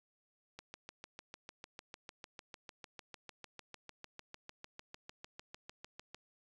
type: click train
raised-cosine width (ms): 0.2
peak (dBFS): -30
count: 38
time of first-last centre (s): 0.59-6.146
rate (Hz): 6.66
effects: none